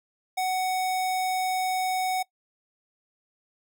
square tone, 745 Hz, F#5, 12 cents sharp, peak -25 dBFS, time 0.37-2.23 s, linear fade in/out 10 ms, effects noise-tail reverb RT60 0.1 s tail -21 dB re dry

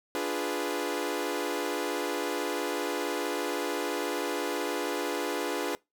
sawtooth chord, D diminished seventh, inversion none, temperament equal, 293.7 / 349.2 / 415.3 / 493.9 Hz, D4 / F4 / Ab4 / Cb5, 0 / 0 / 0 / 0 cents, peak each -31 dBFS, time 0.15-5.75 s, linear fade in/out 0 ms, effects noise-tail reverb RT60 0.2 s tail -23 dB re dry

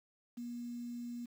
sine tone with quantisation, 239.6 Hz, A#3, 48 cents sharp, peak -40 dBFS, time 0.37-1.26 s, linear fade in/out 10 ms, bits 10, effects none

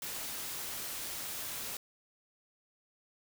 white noise, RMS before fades -40 dBFS, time 0.02-1.77 s, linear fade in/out 2 ms, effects none

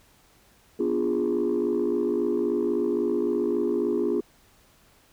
sine chord, B diminished seventh, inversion none, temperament equal with one note detuned, 246.9 / 293.7 / 349.2 / 412.9 Hz, B3 / D4 / F4 / Ab4, 0 / 0 / 0 / -10 cents, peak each -28 / -29 / -25 / -25 dBFS, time 0.79-4.21 s, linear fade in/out 10 ms, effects tanh soft clip ceiling -17 dBFS + pink hiss -59 dBFS RMS until 5.12 s

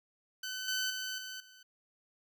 15% pulse tone with level steps, 1517 Hz, F#6, 43 cents sharp, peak -31 / -25 / -30 / -35 / -49 dBFS, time 0.43-1.63 s, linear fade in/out 5 ms, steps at 0.68 / 0.9 / 1.18 / 1.4 s, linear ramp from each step 2 ms, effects none

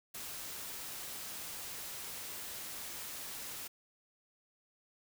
white noise, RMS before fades -44 dBFS, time 0.14-3.68 s, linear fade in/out 10 ms, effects none

